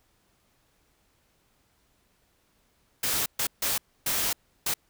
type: noise bursts at uneven times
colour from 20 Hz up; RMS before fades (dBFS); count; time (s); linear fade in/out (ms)
white; -27; 5; 3.03-3.26 / 3.39-3.47 / 3.62-3.78 / 4.06-4.33 / 4.66-4.74; 5
effects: pink hiss -68 dBFS RMS until 4.89 s